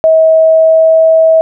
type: tone with pitch glide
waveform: sine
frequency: 641 to 645.5 Hz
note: E5 to E5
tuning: -49 to -37 cents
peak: -3 dBFS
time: 0.04-1.41 s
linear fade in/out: 0 ms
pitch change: +12 cents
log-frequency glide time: 0.31-1.03 s
effects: none